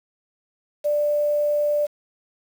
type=tone with quantisation; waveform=sine; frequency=590 Hz; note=D5; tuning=8 cents sharp; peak=-18 dBFS; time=0.84-1.87 s; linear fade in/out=20 ms; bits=7; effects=none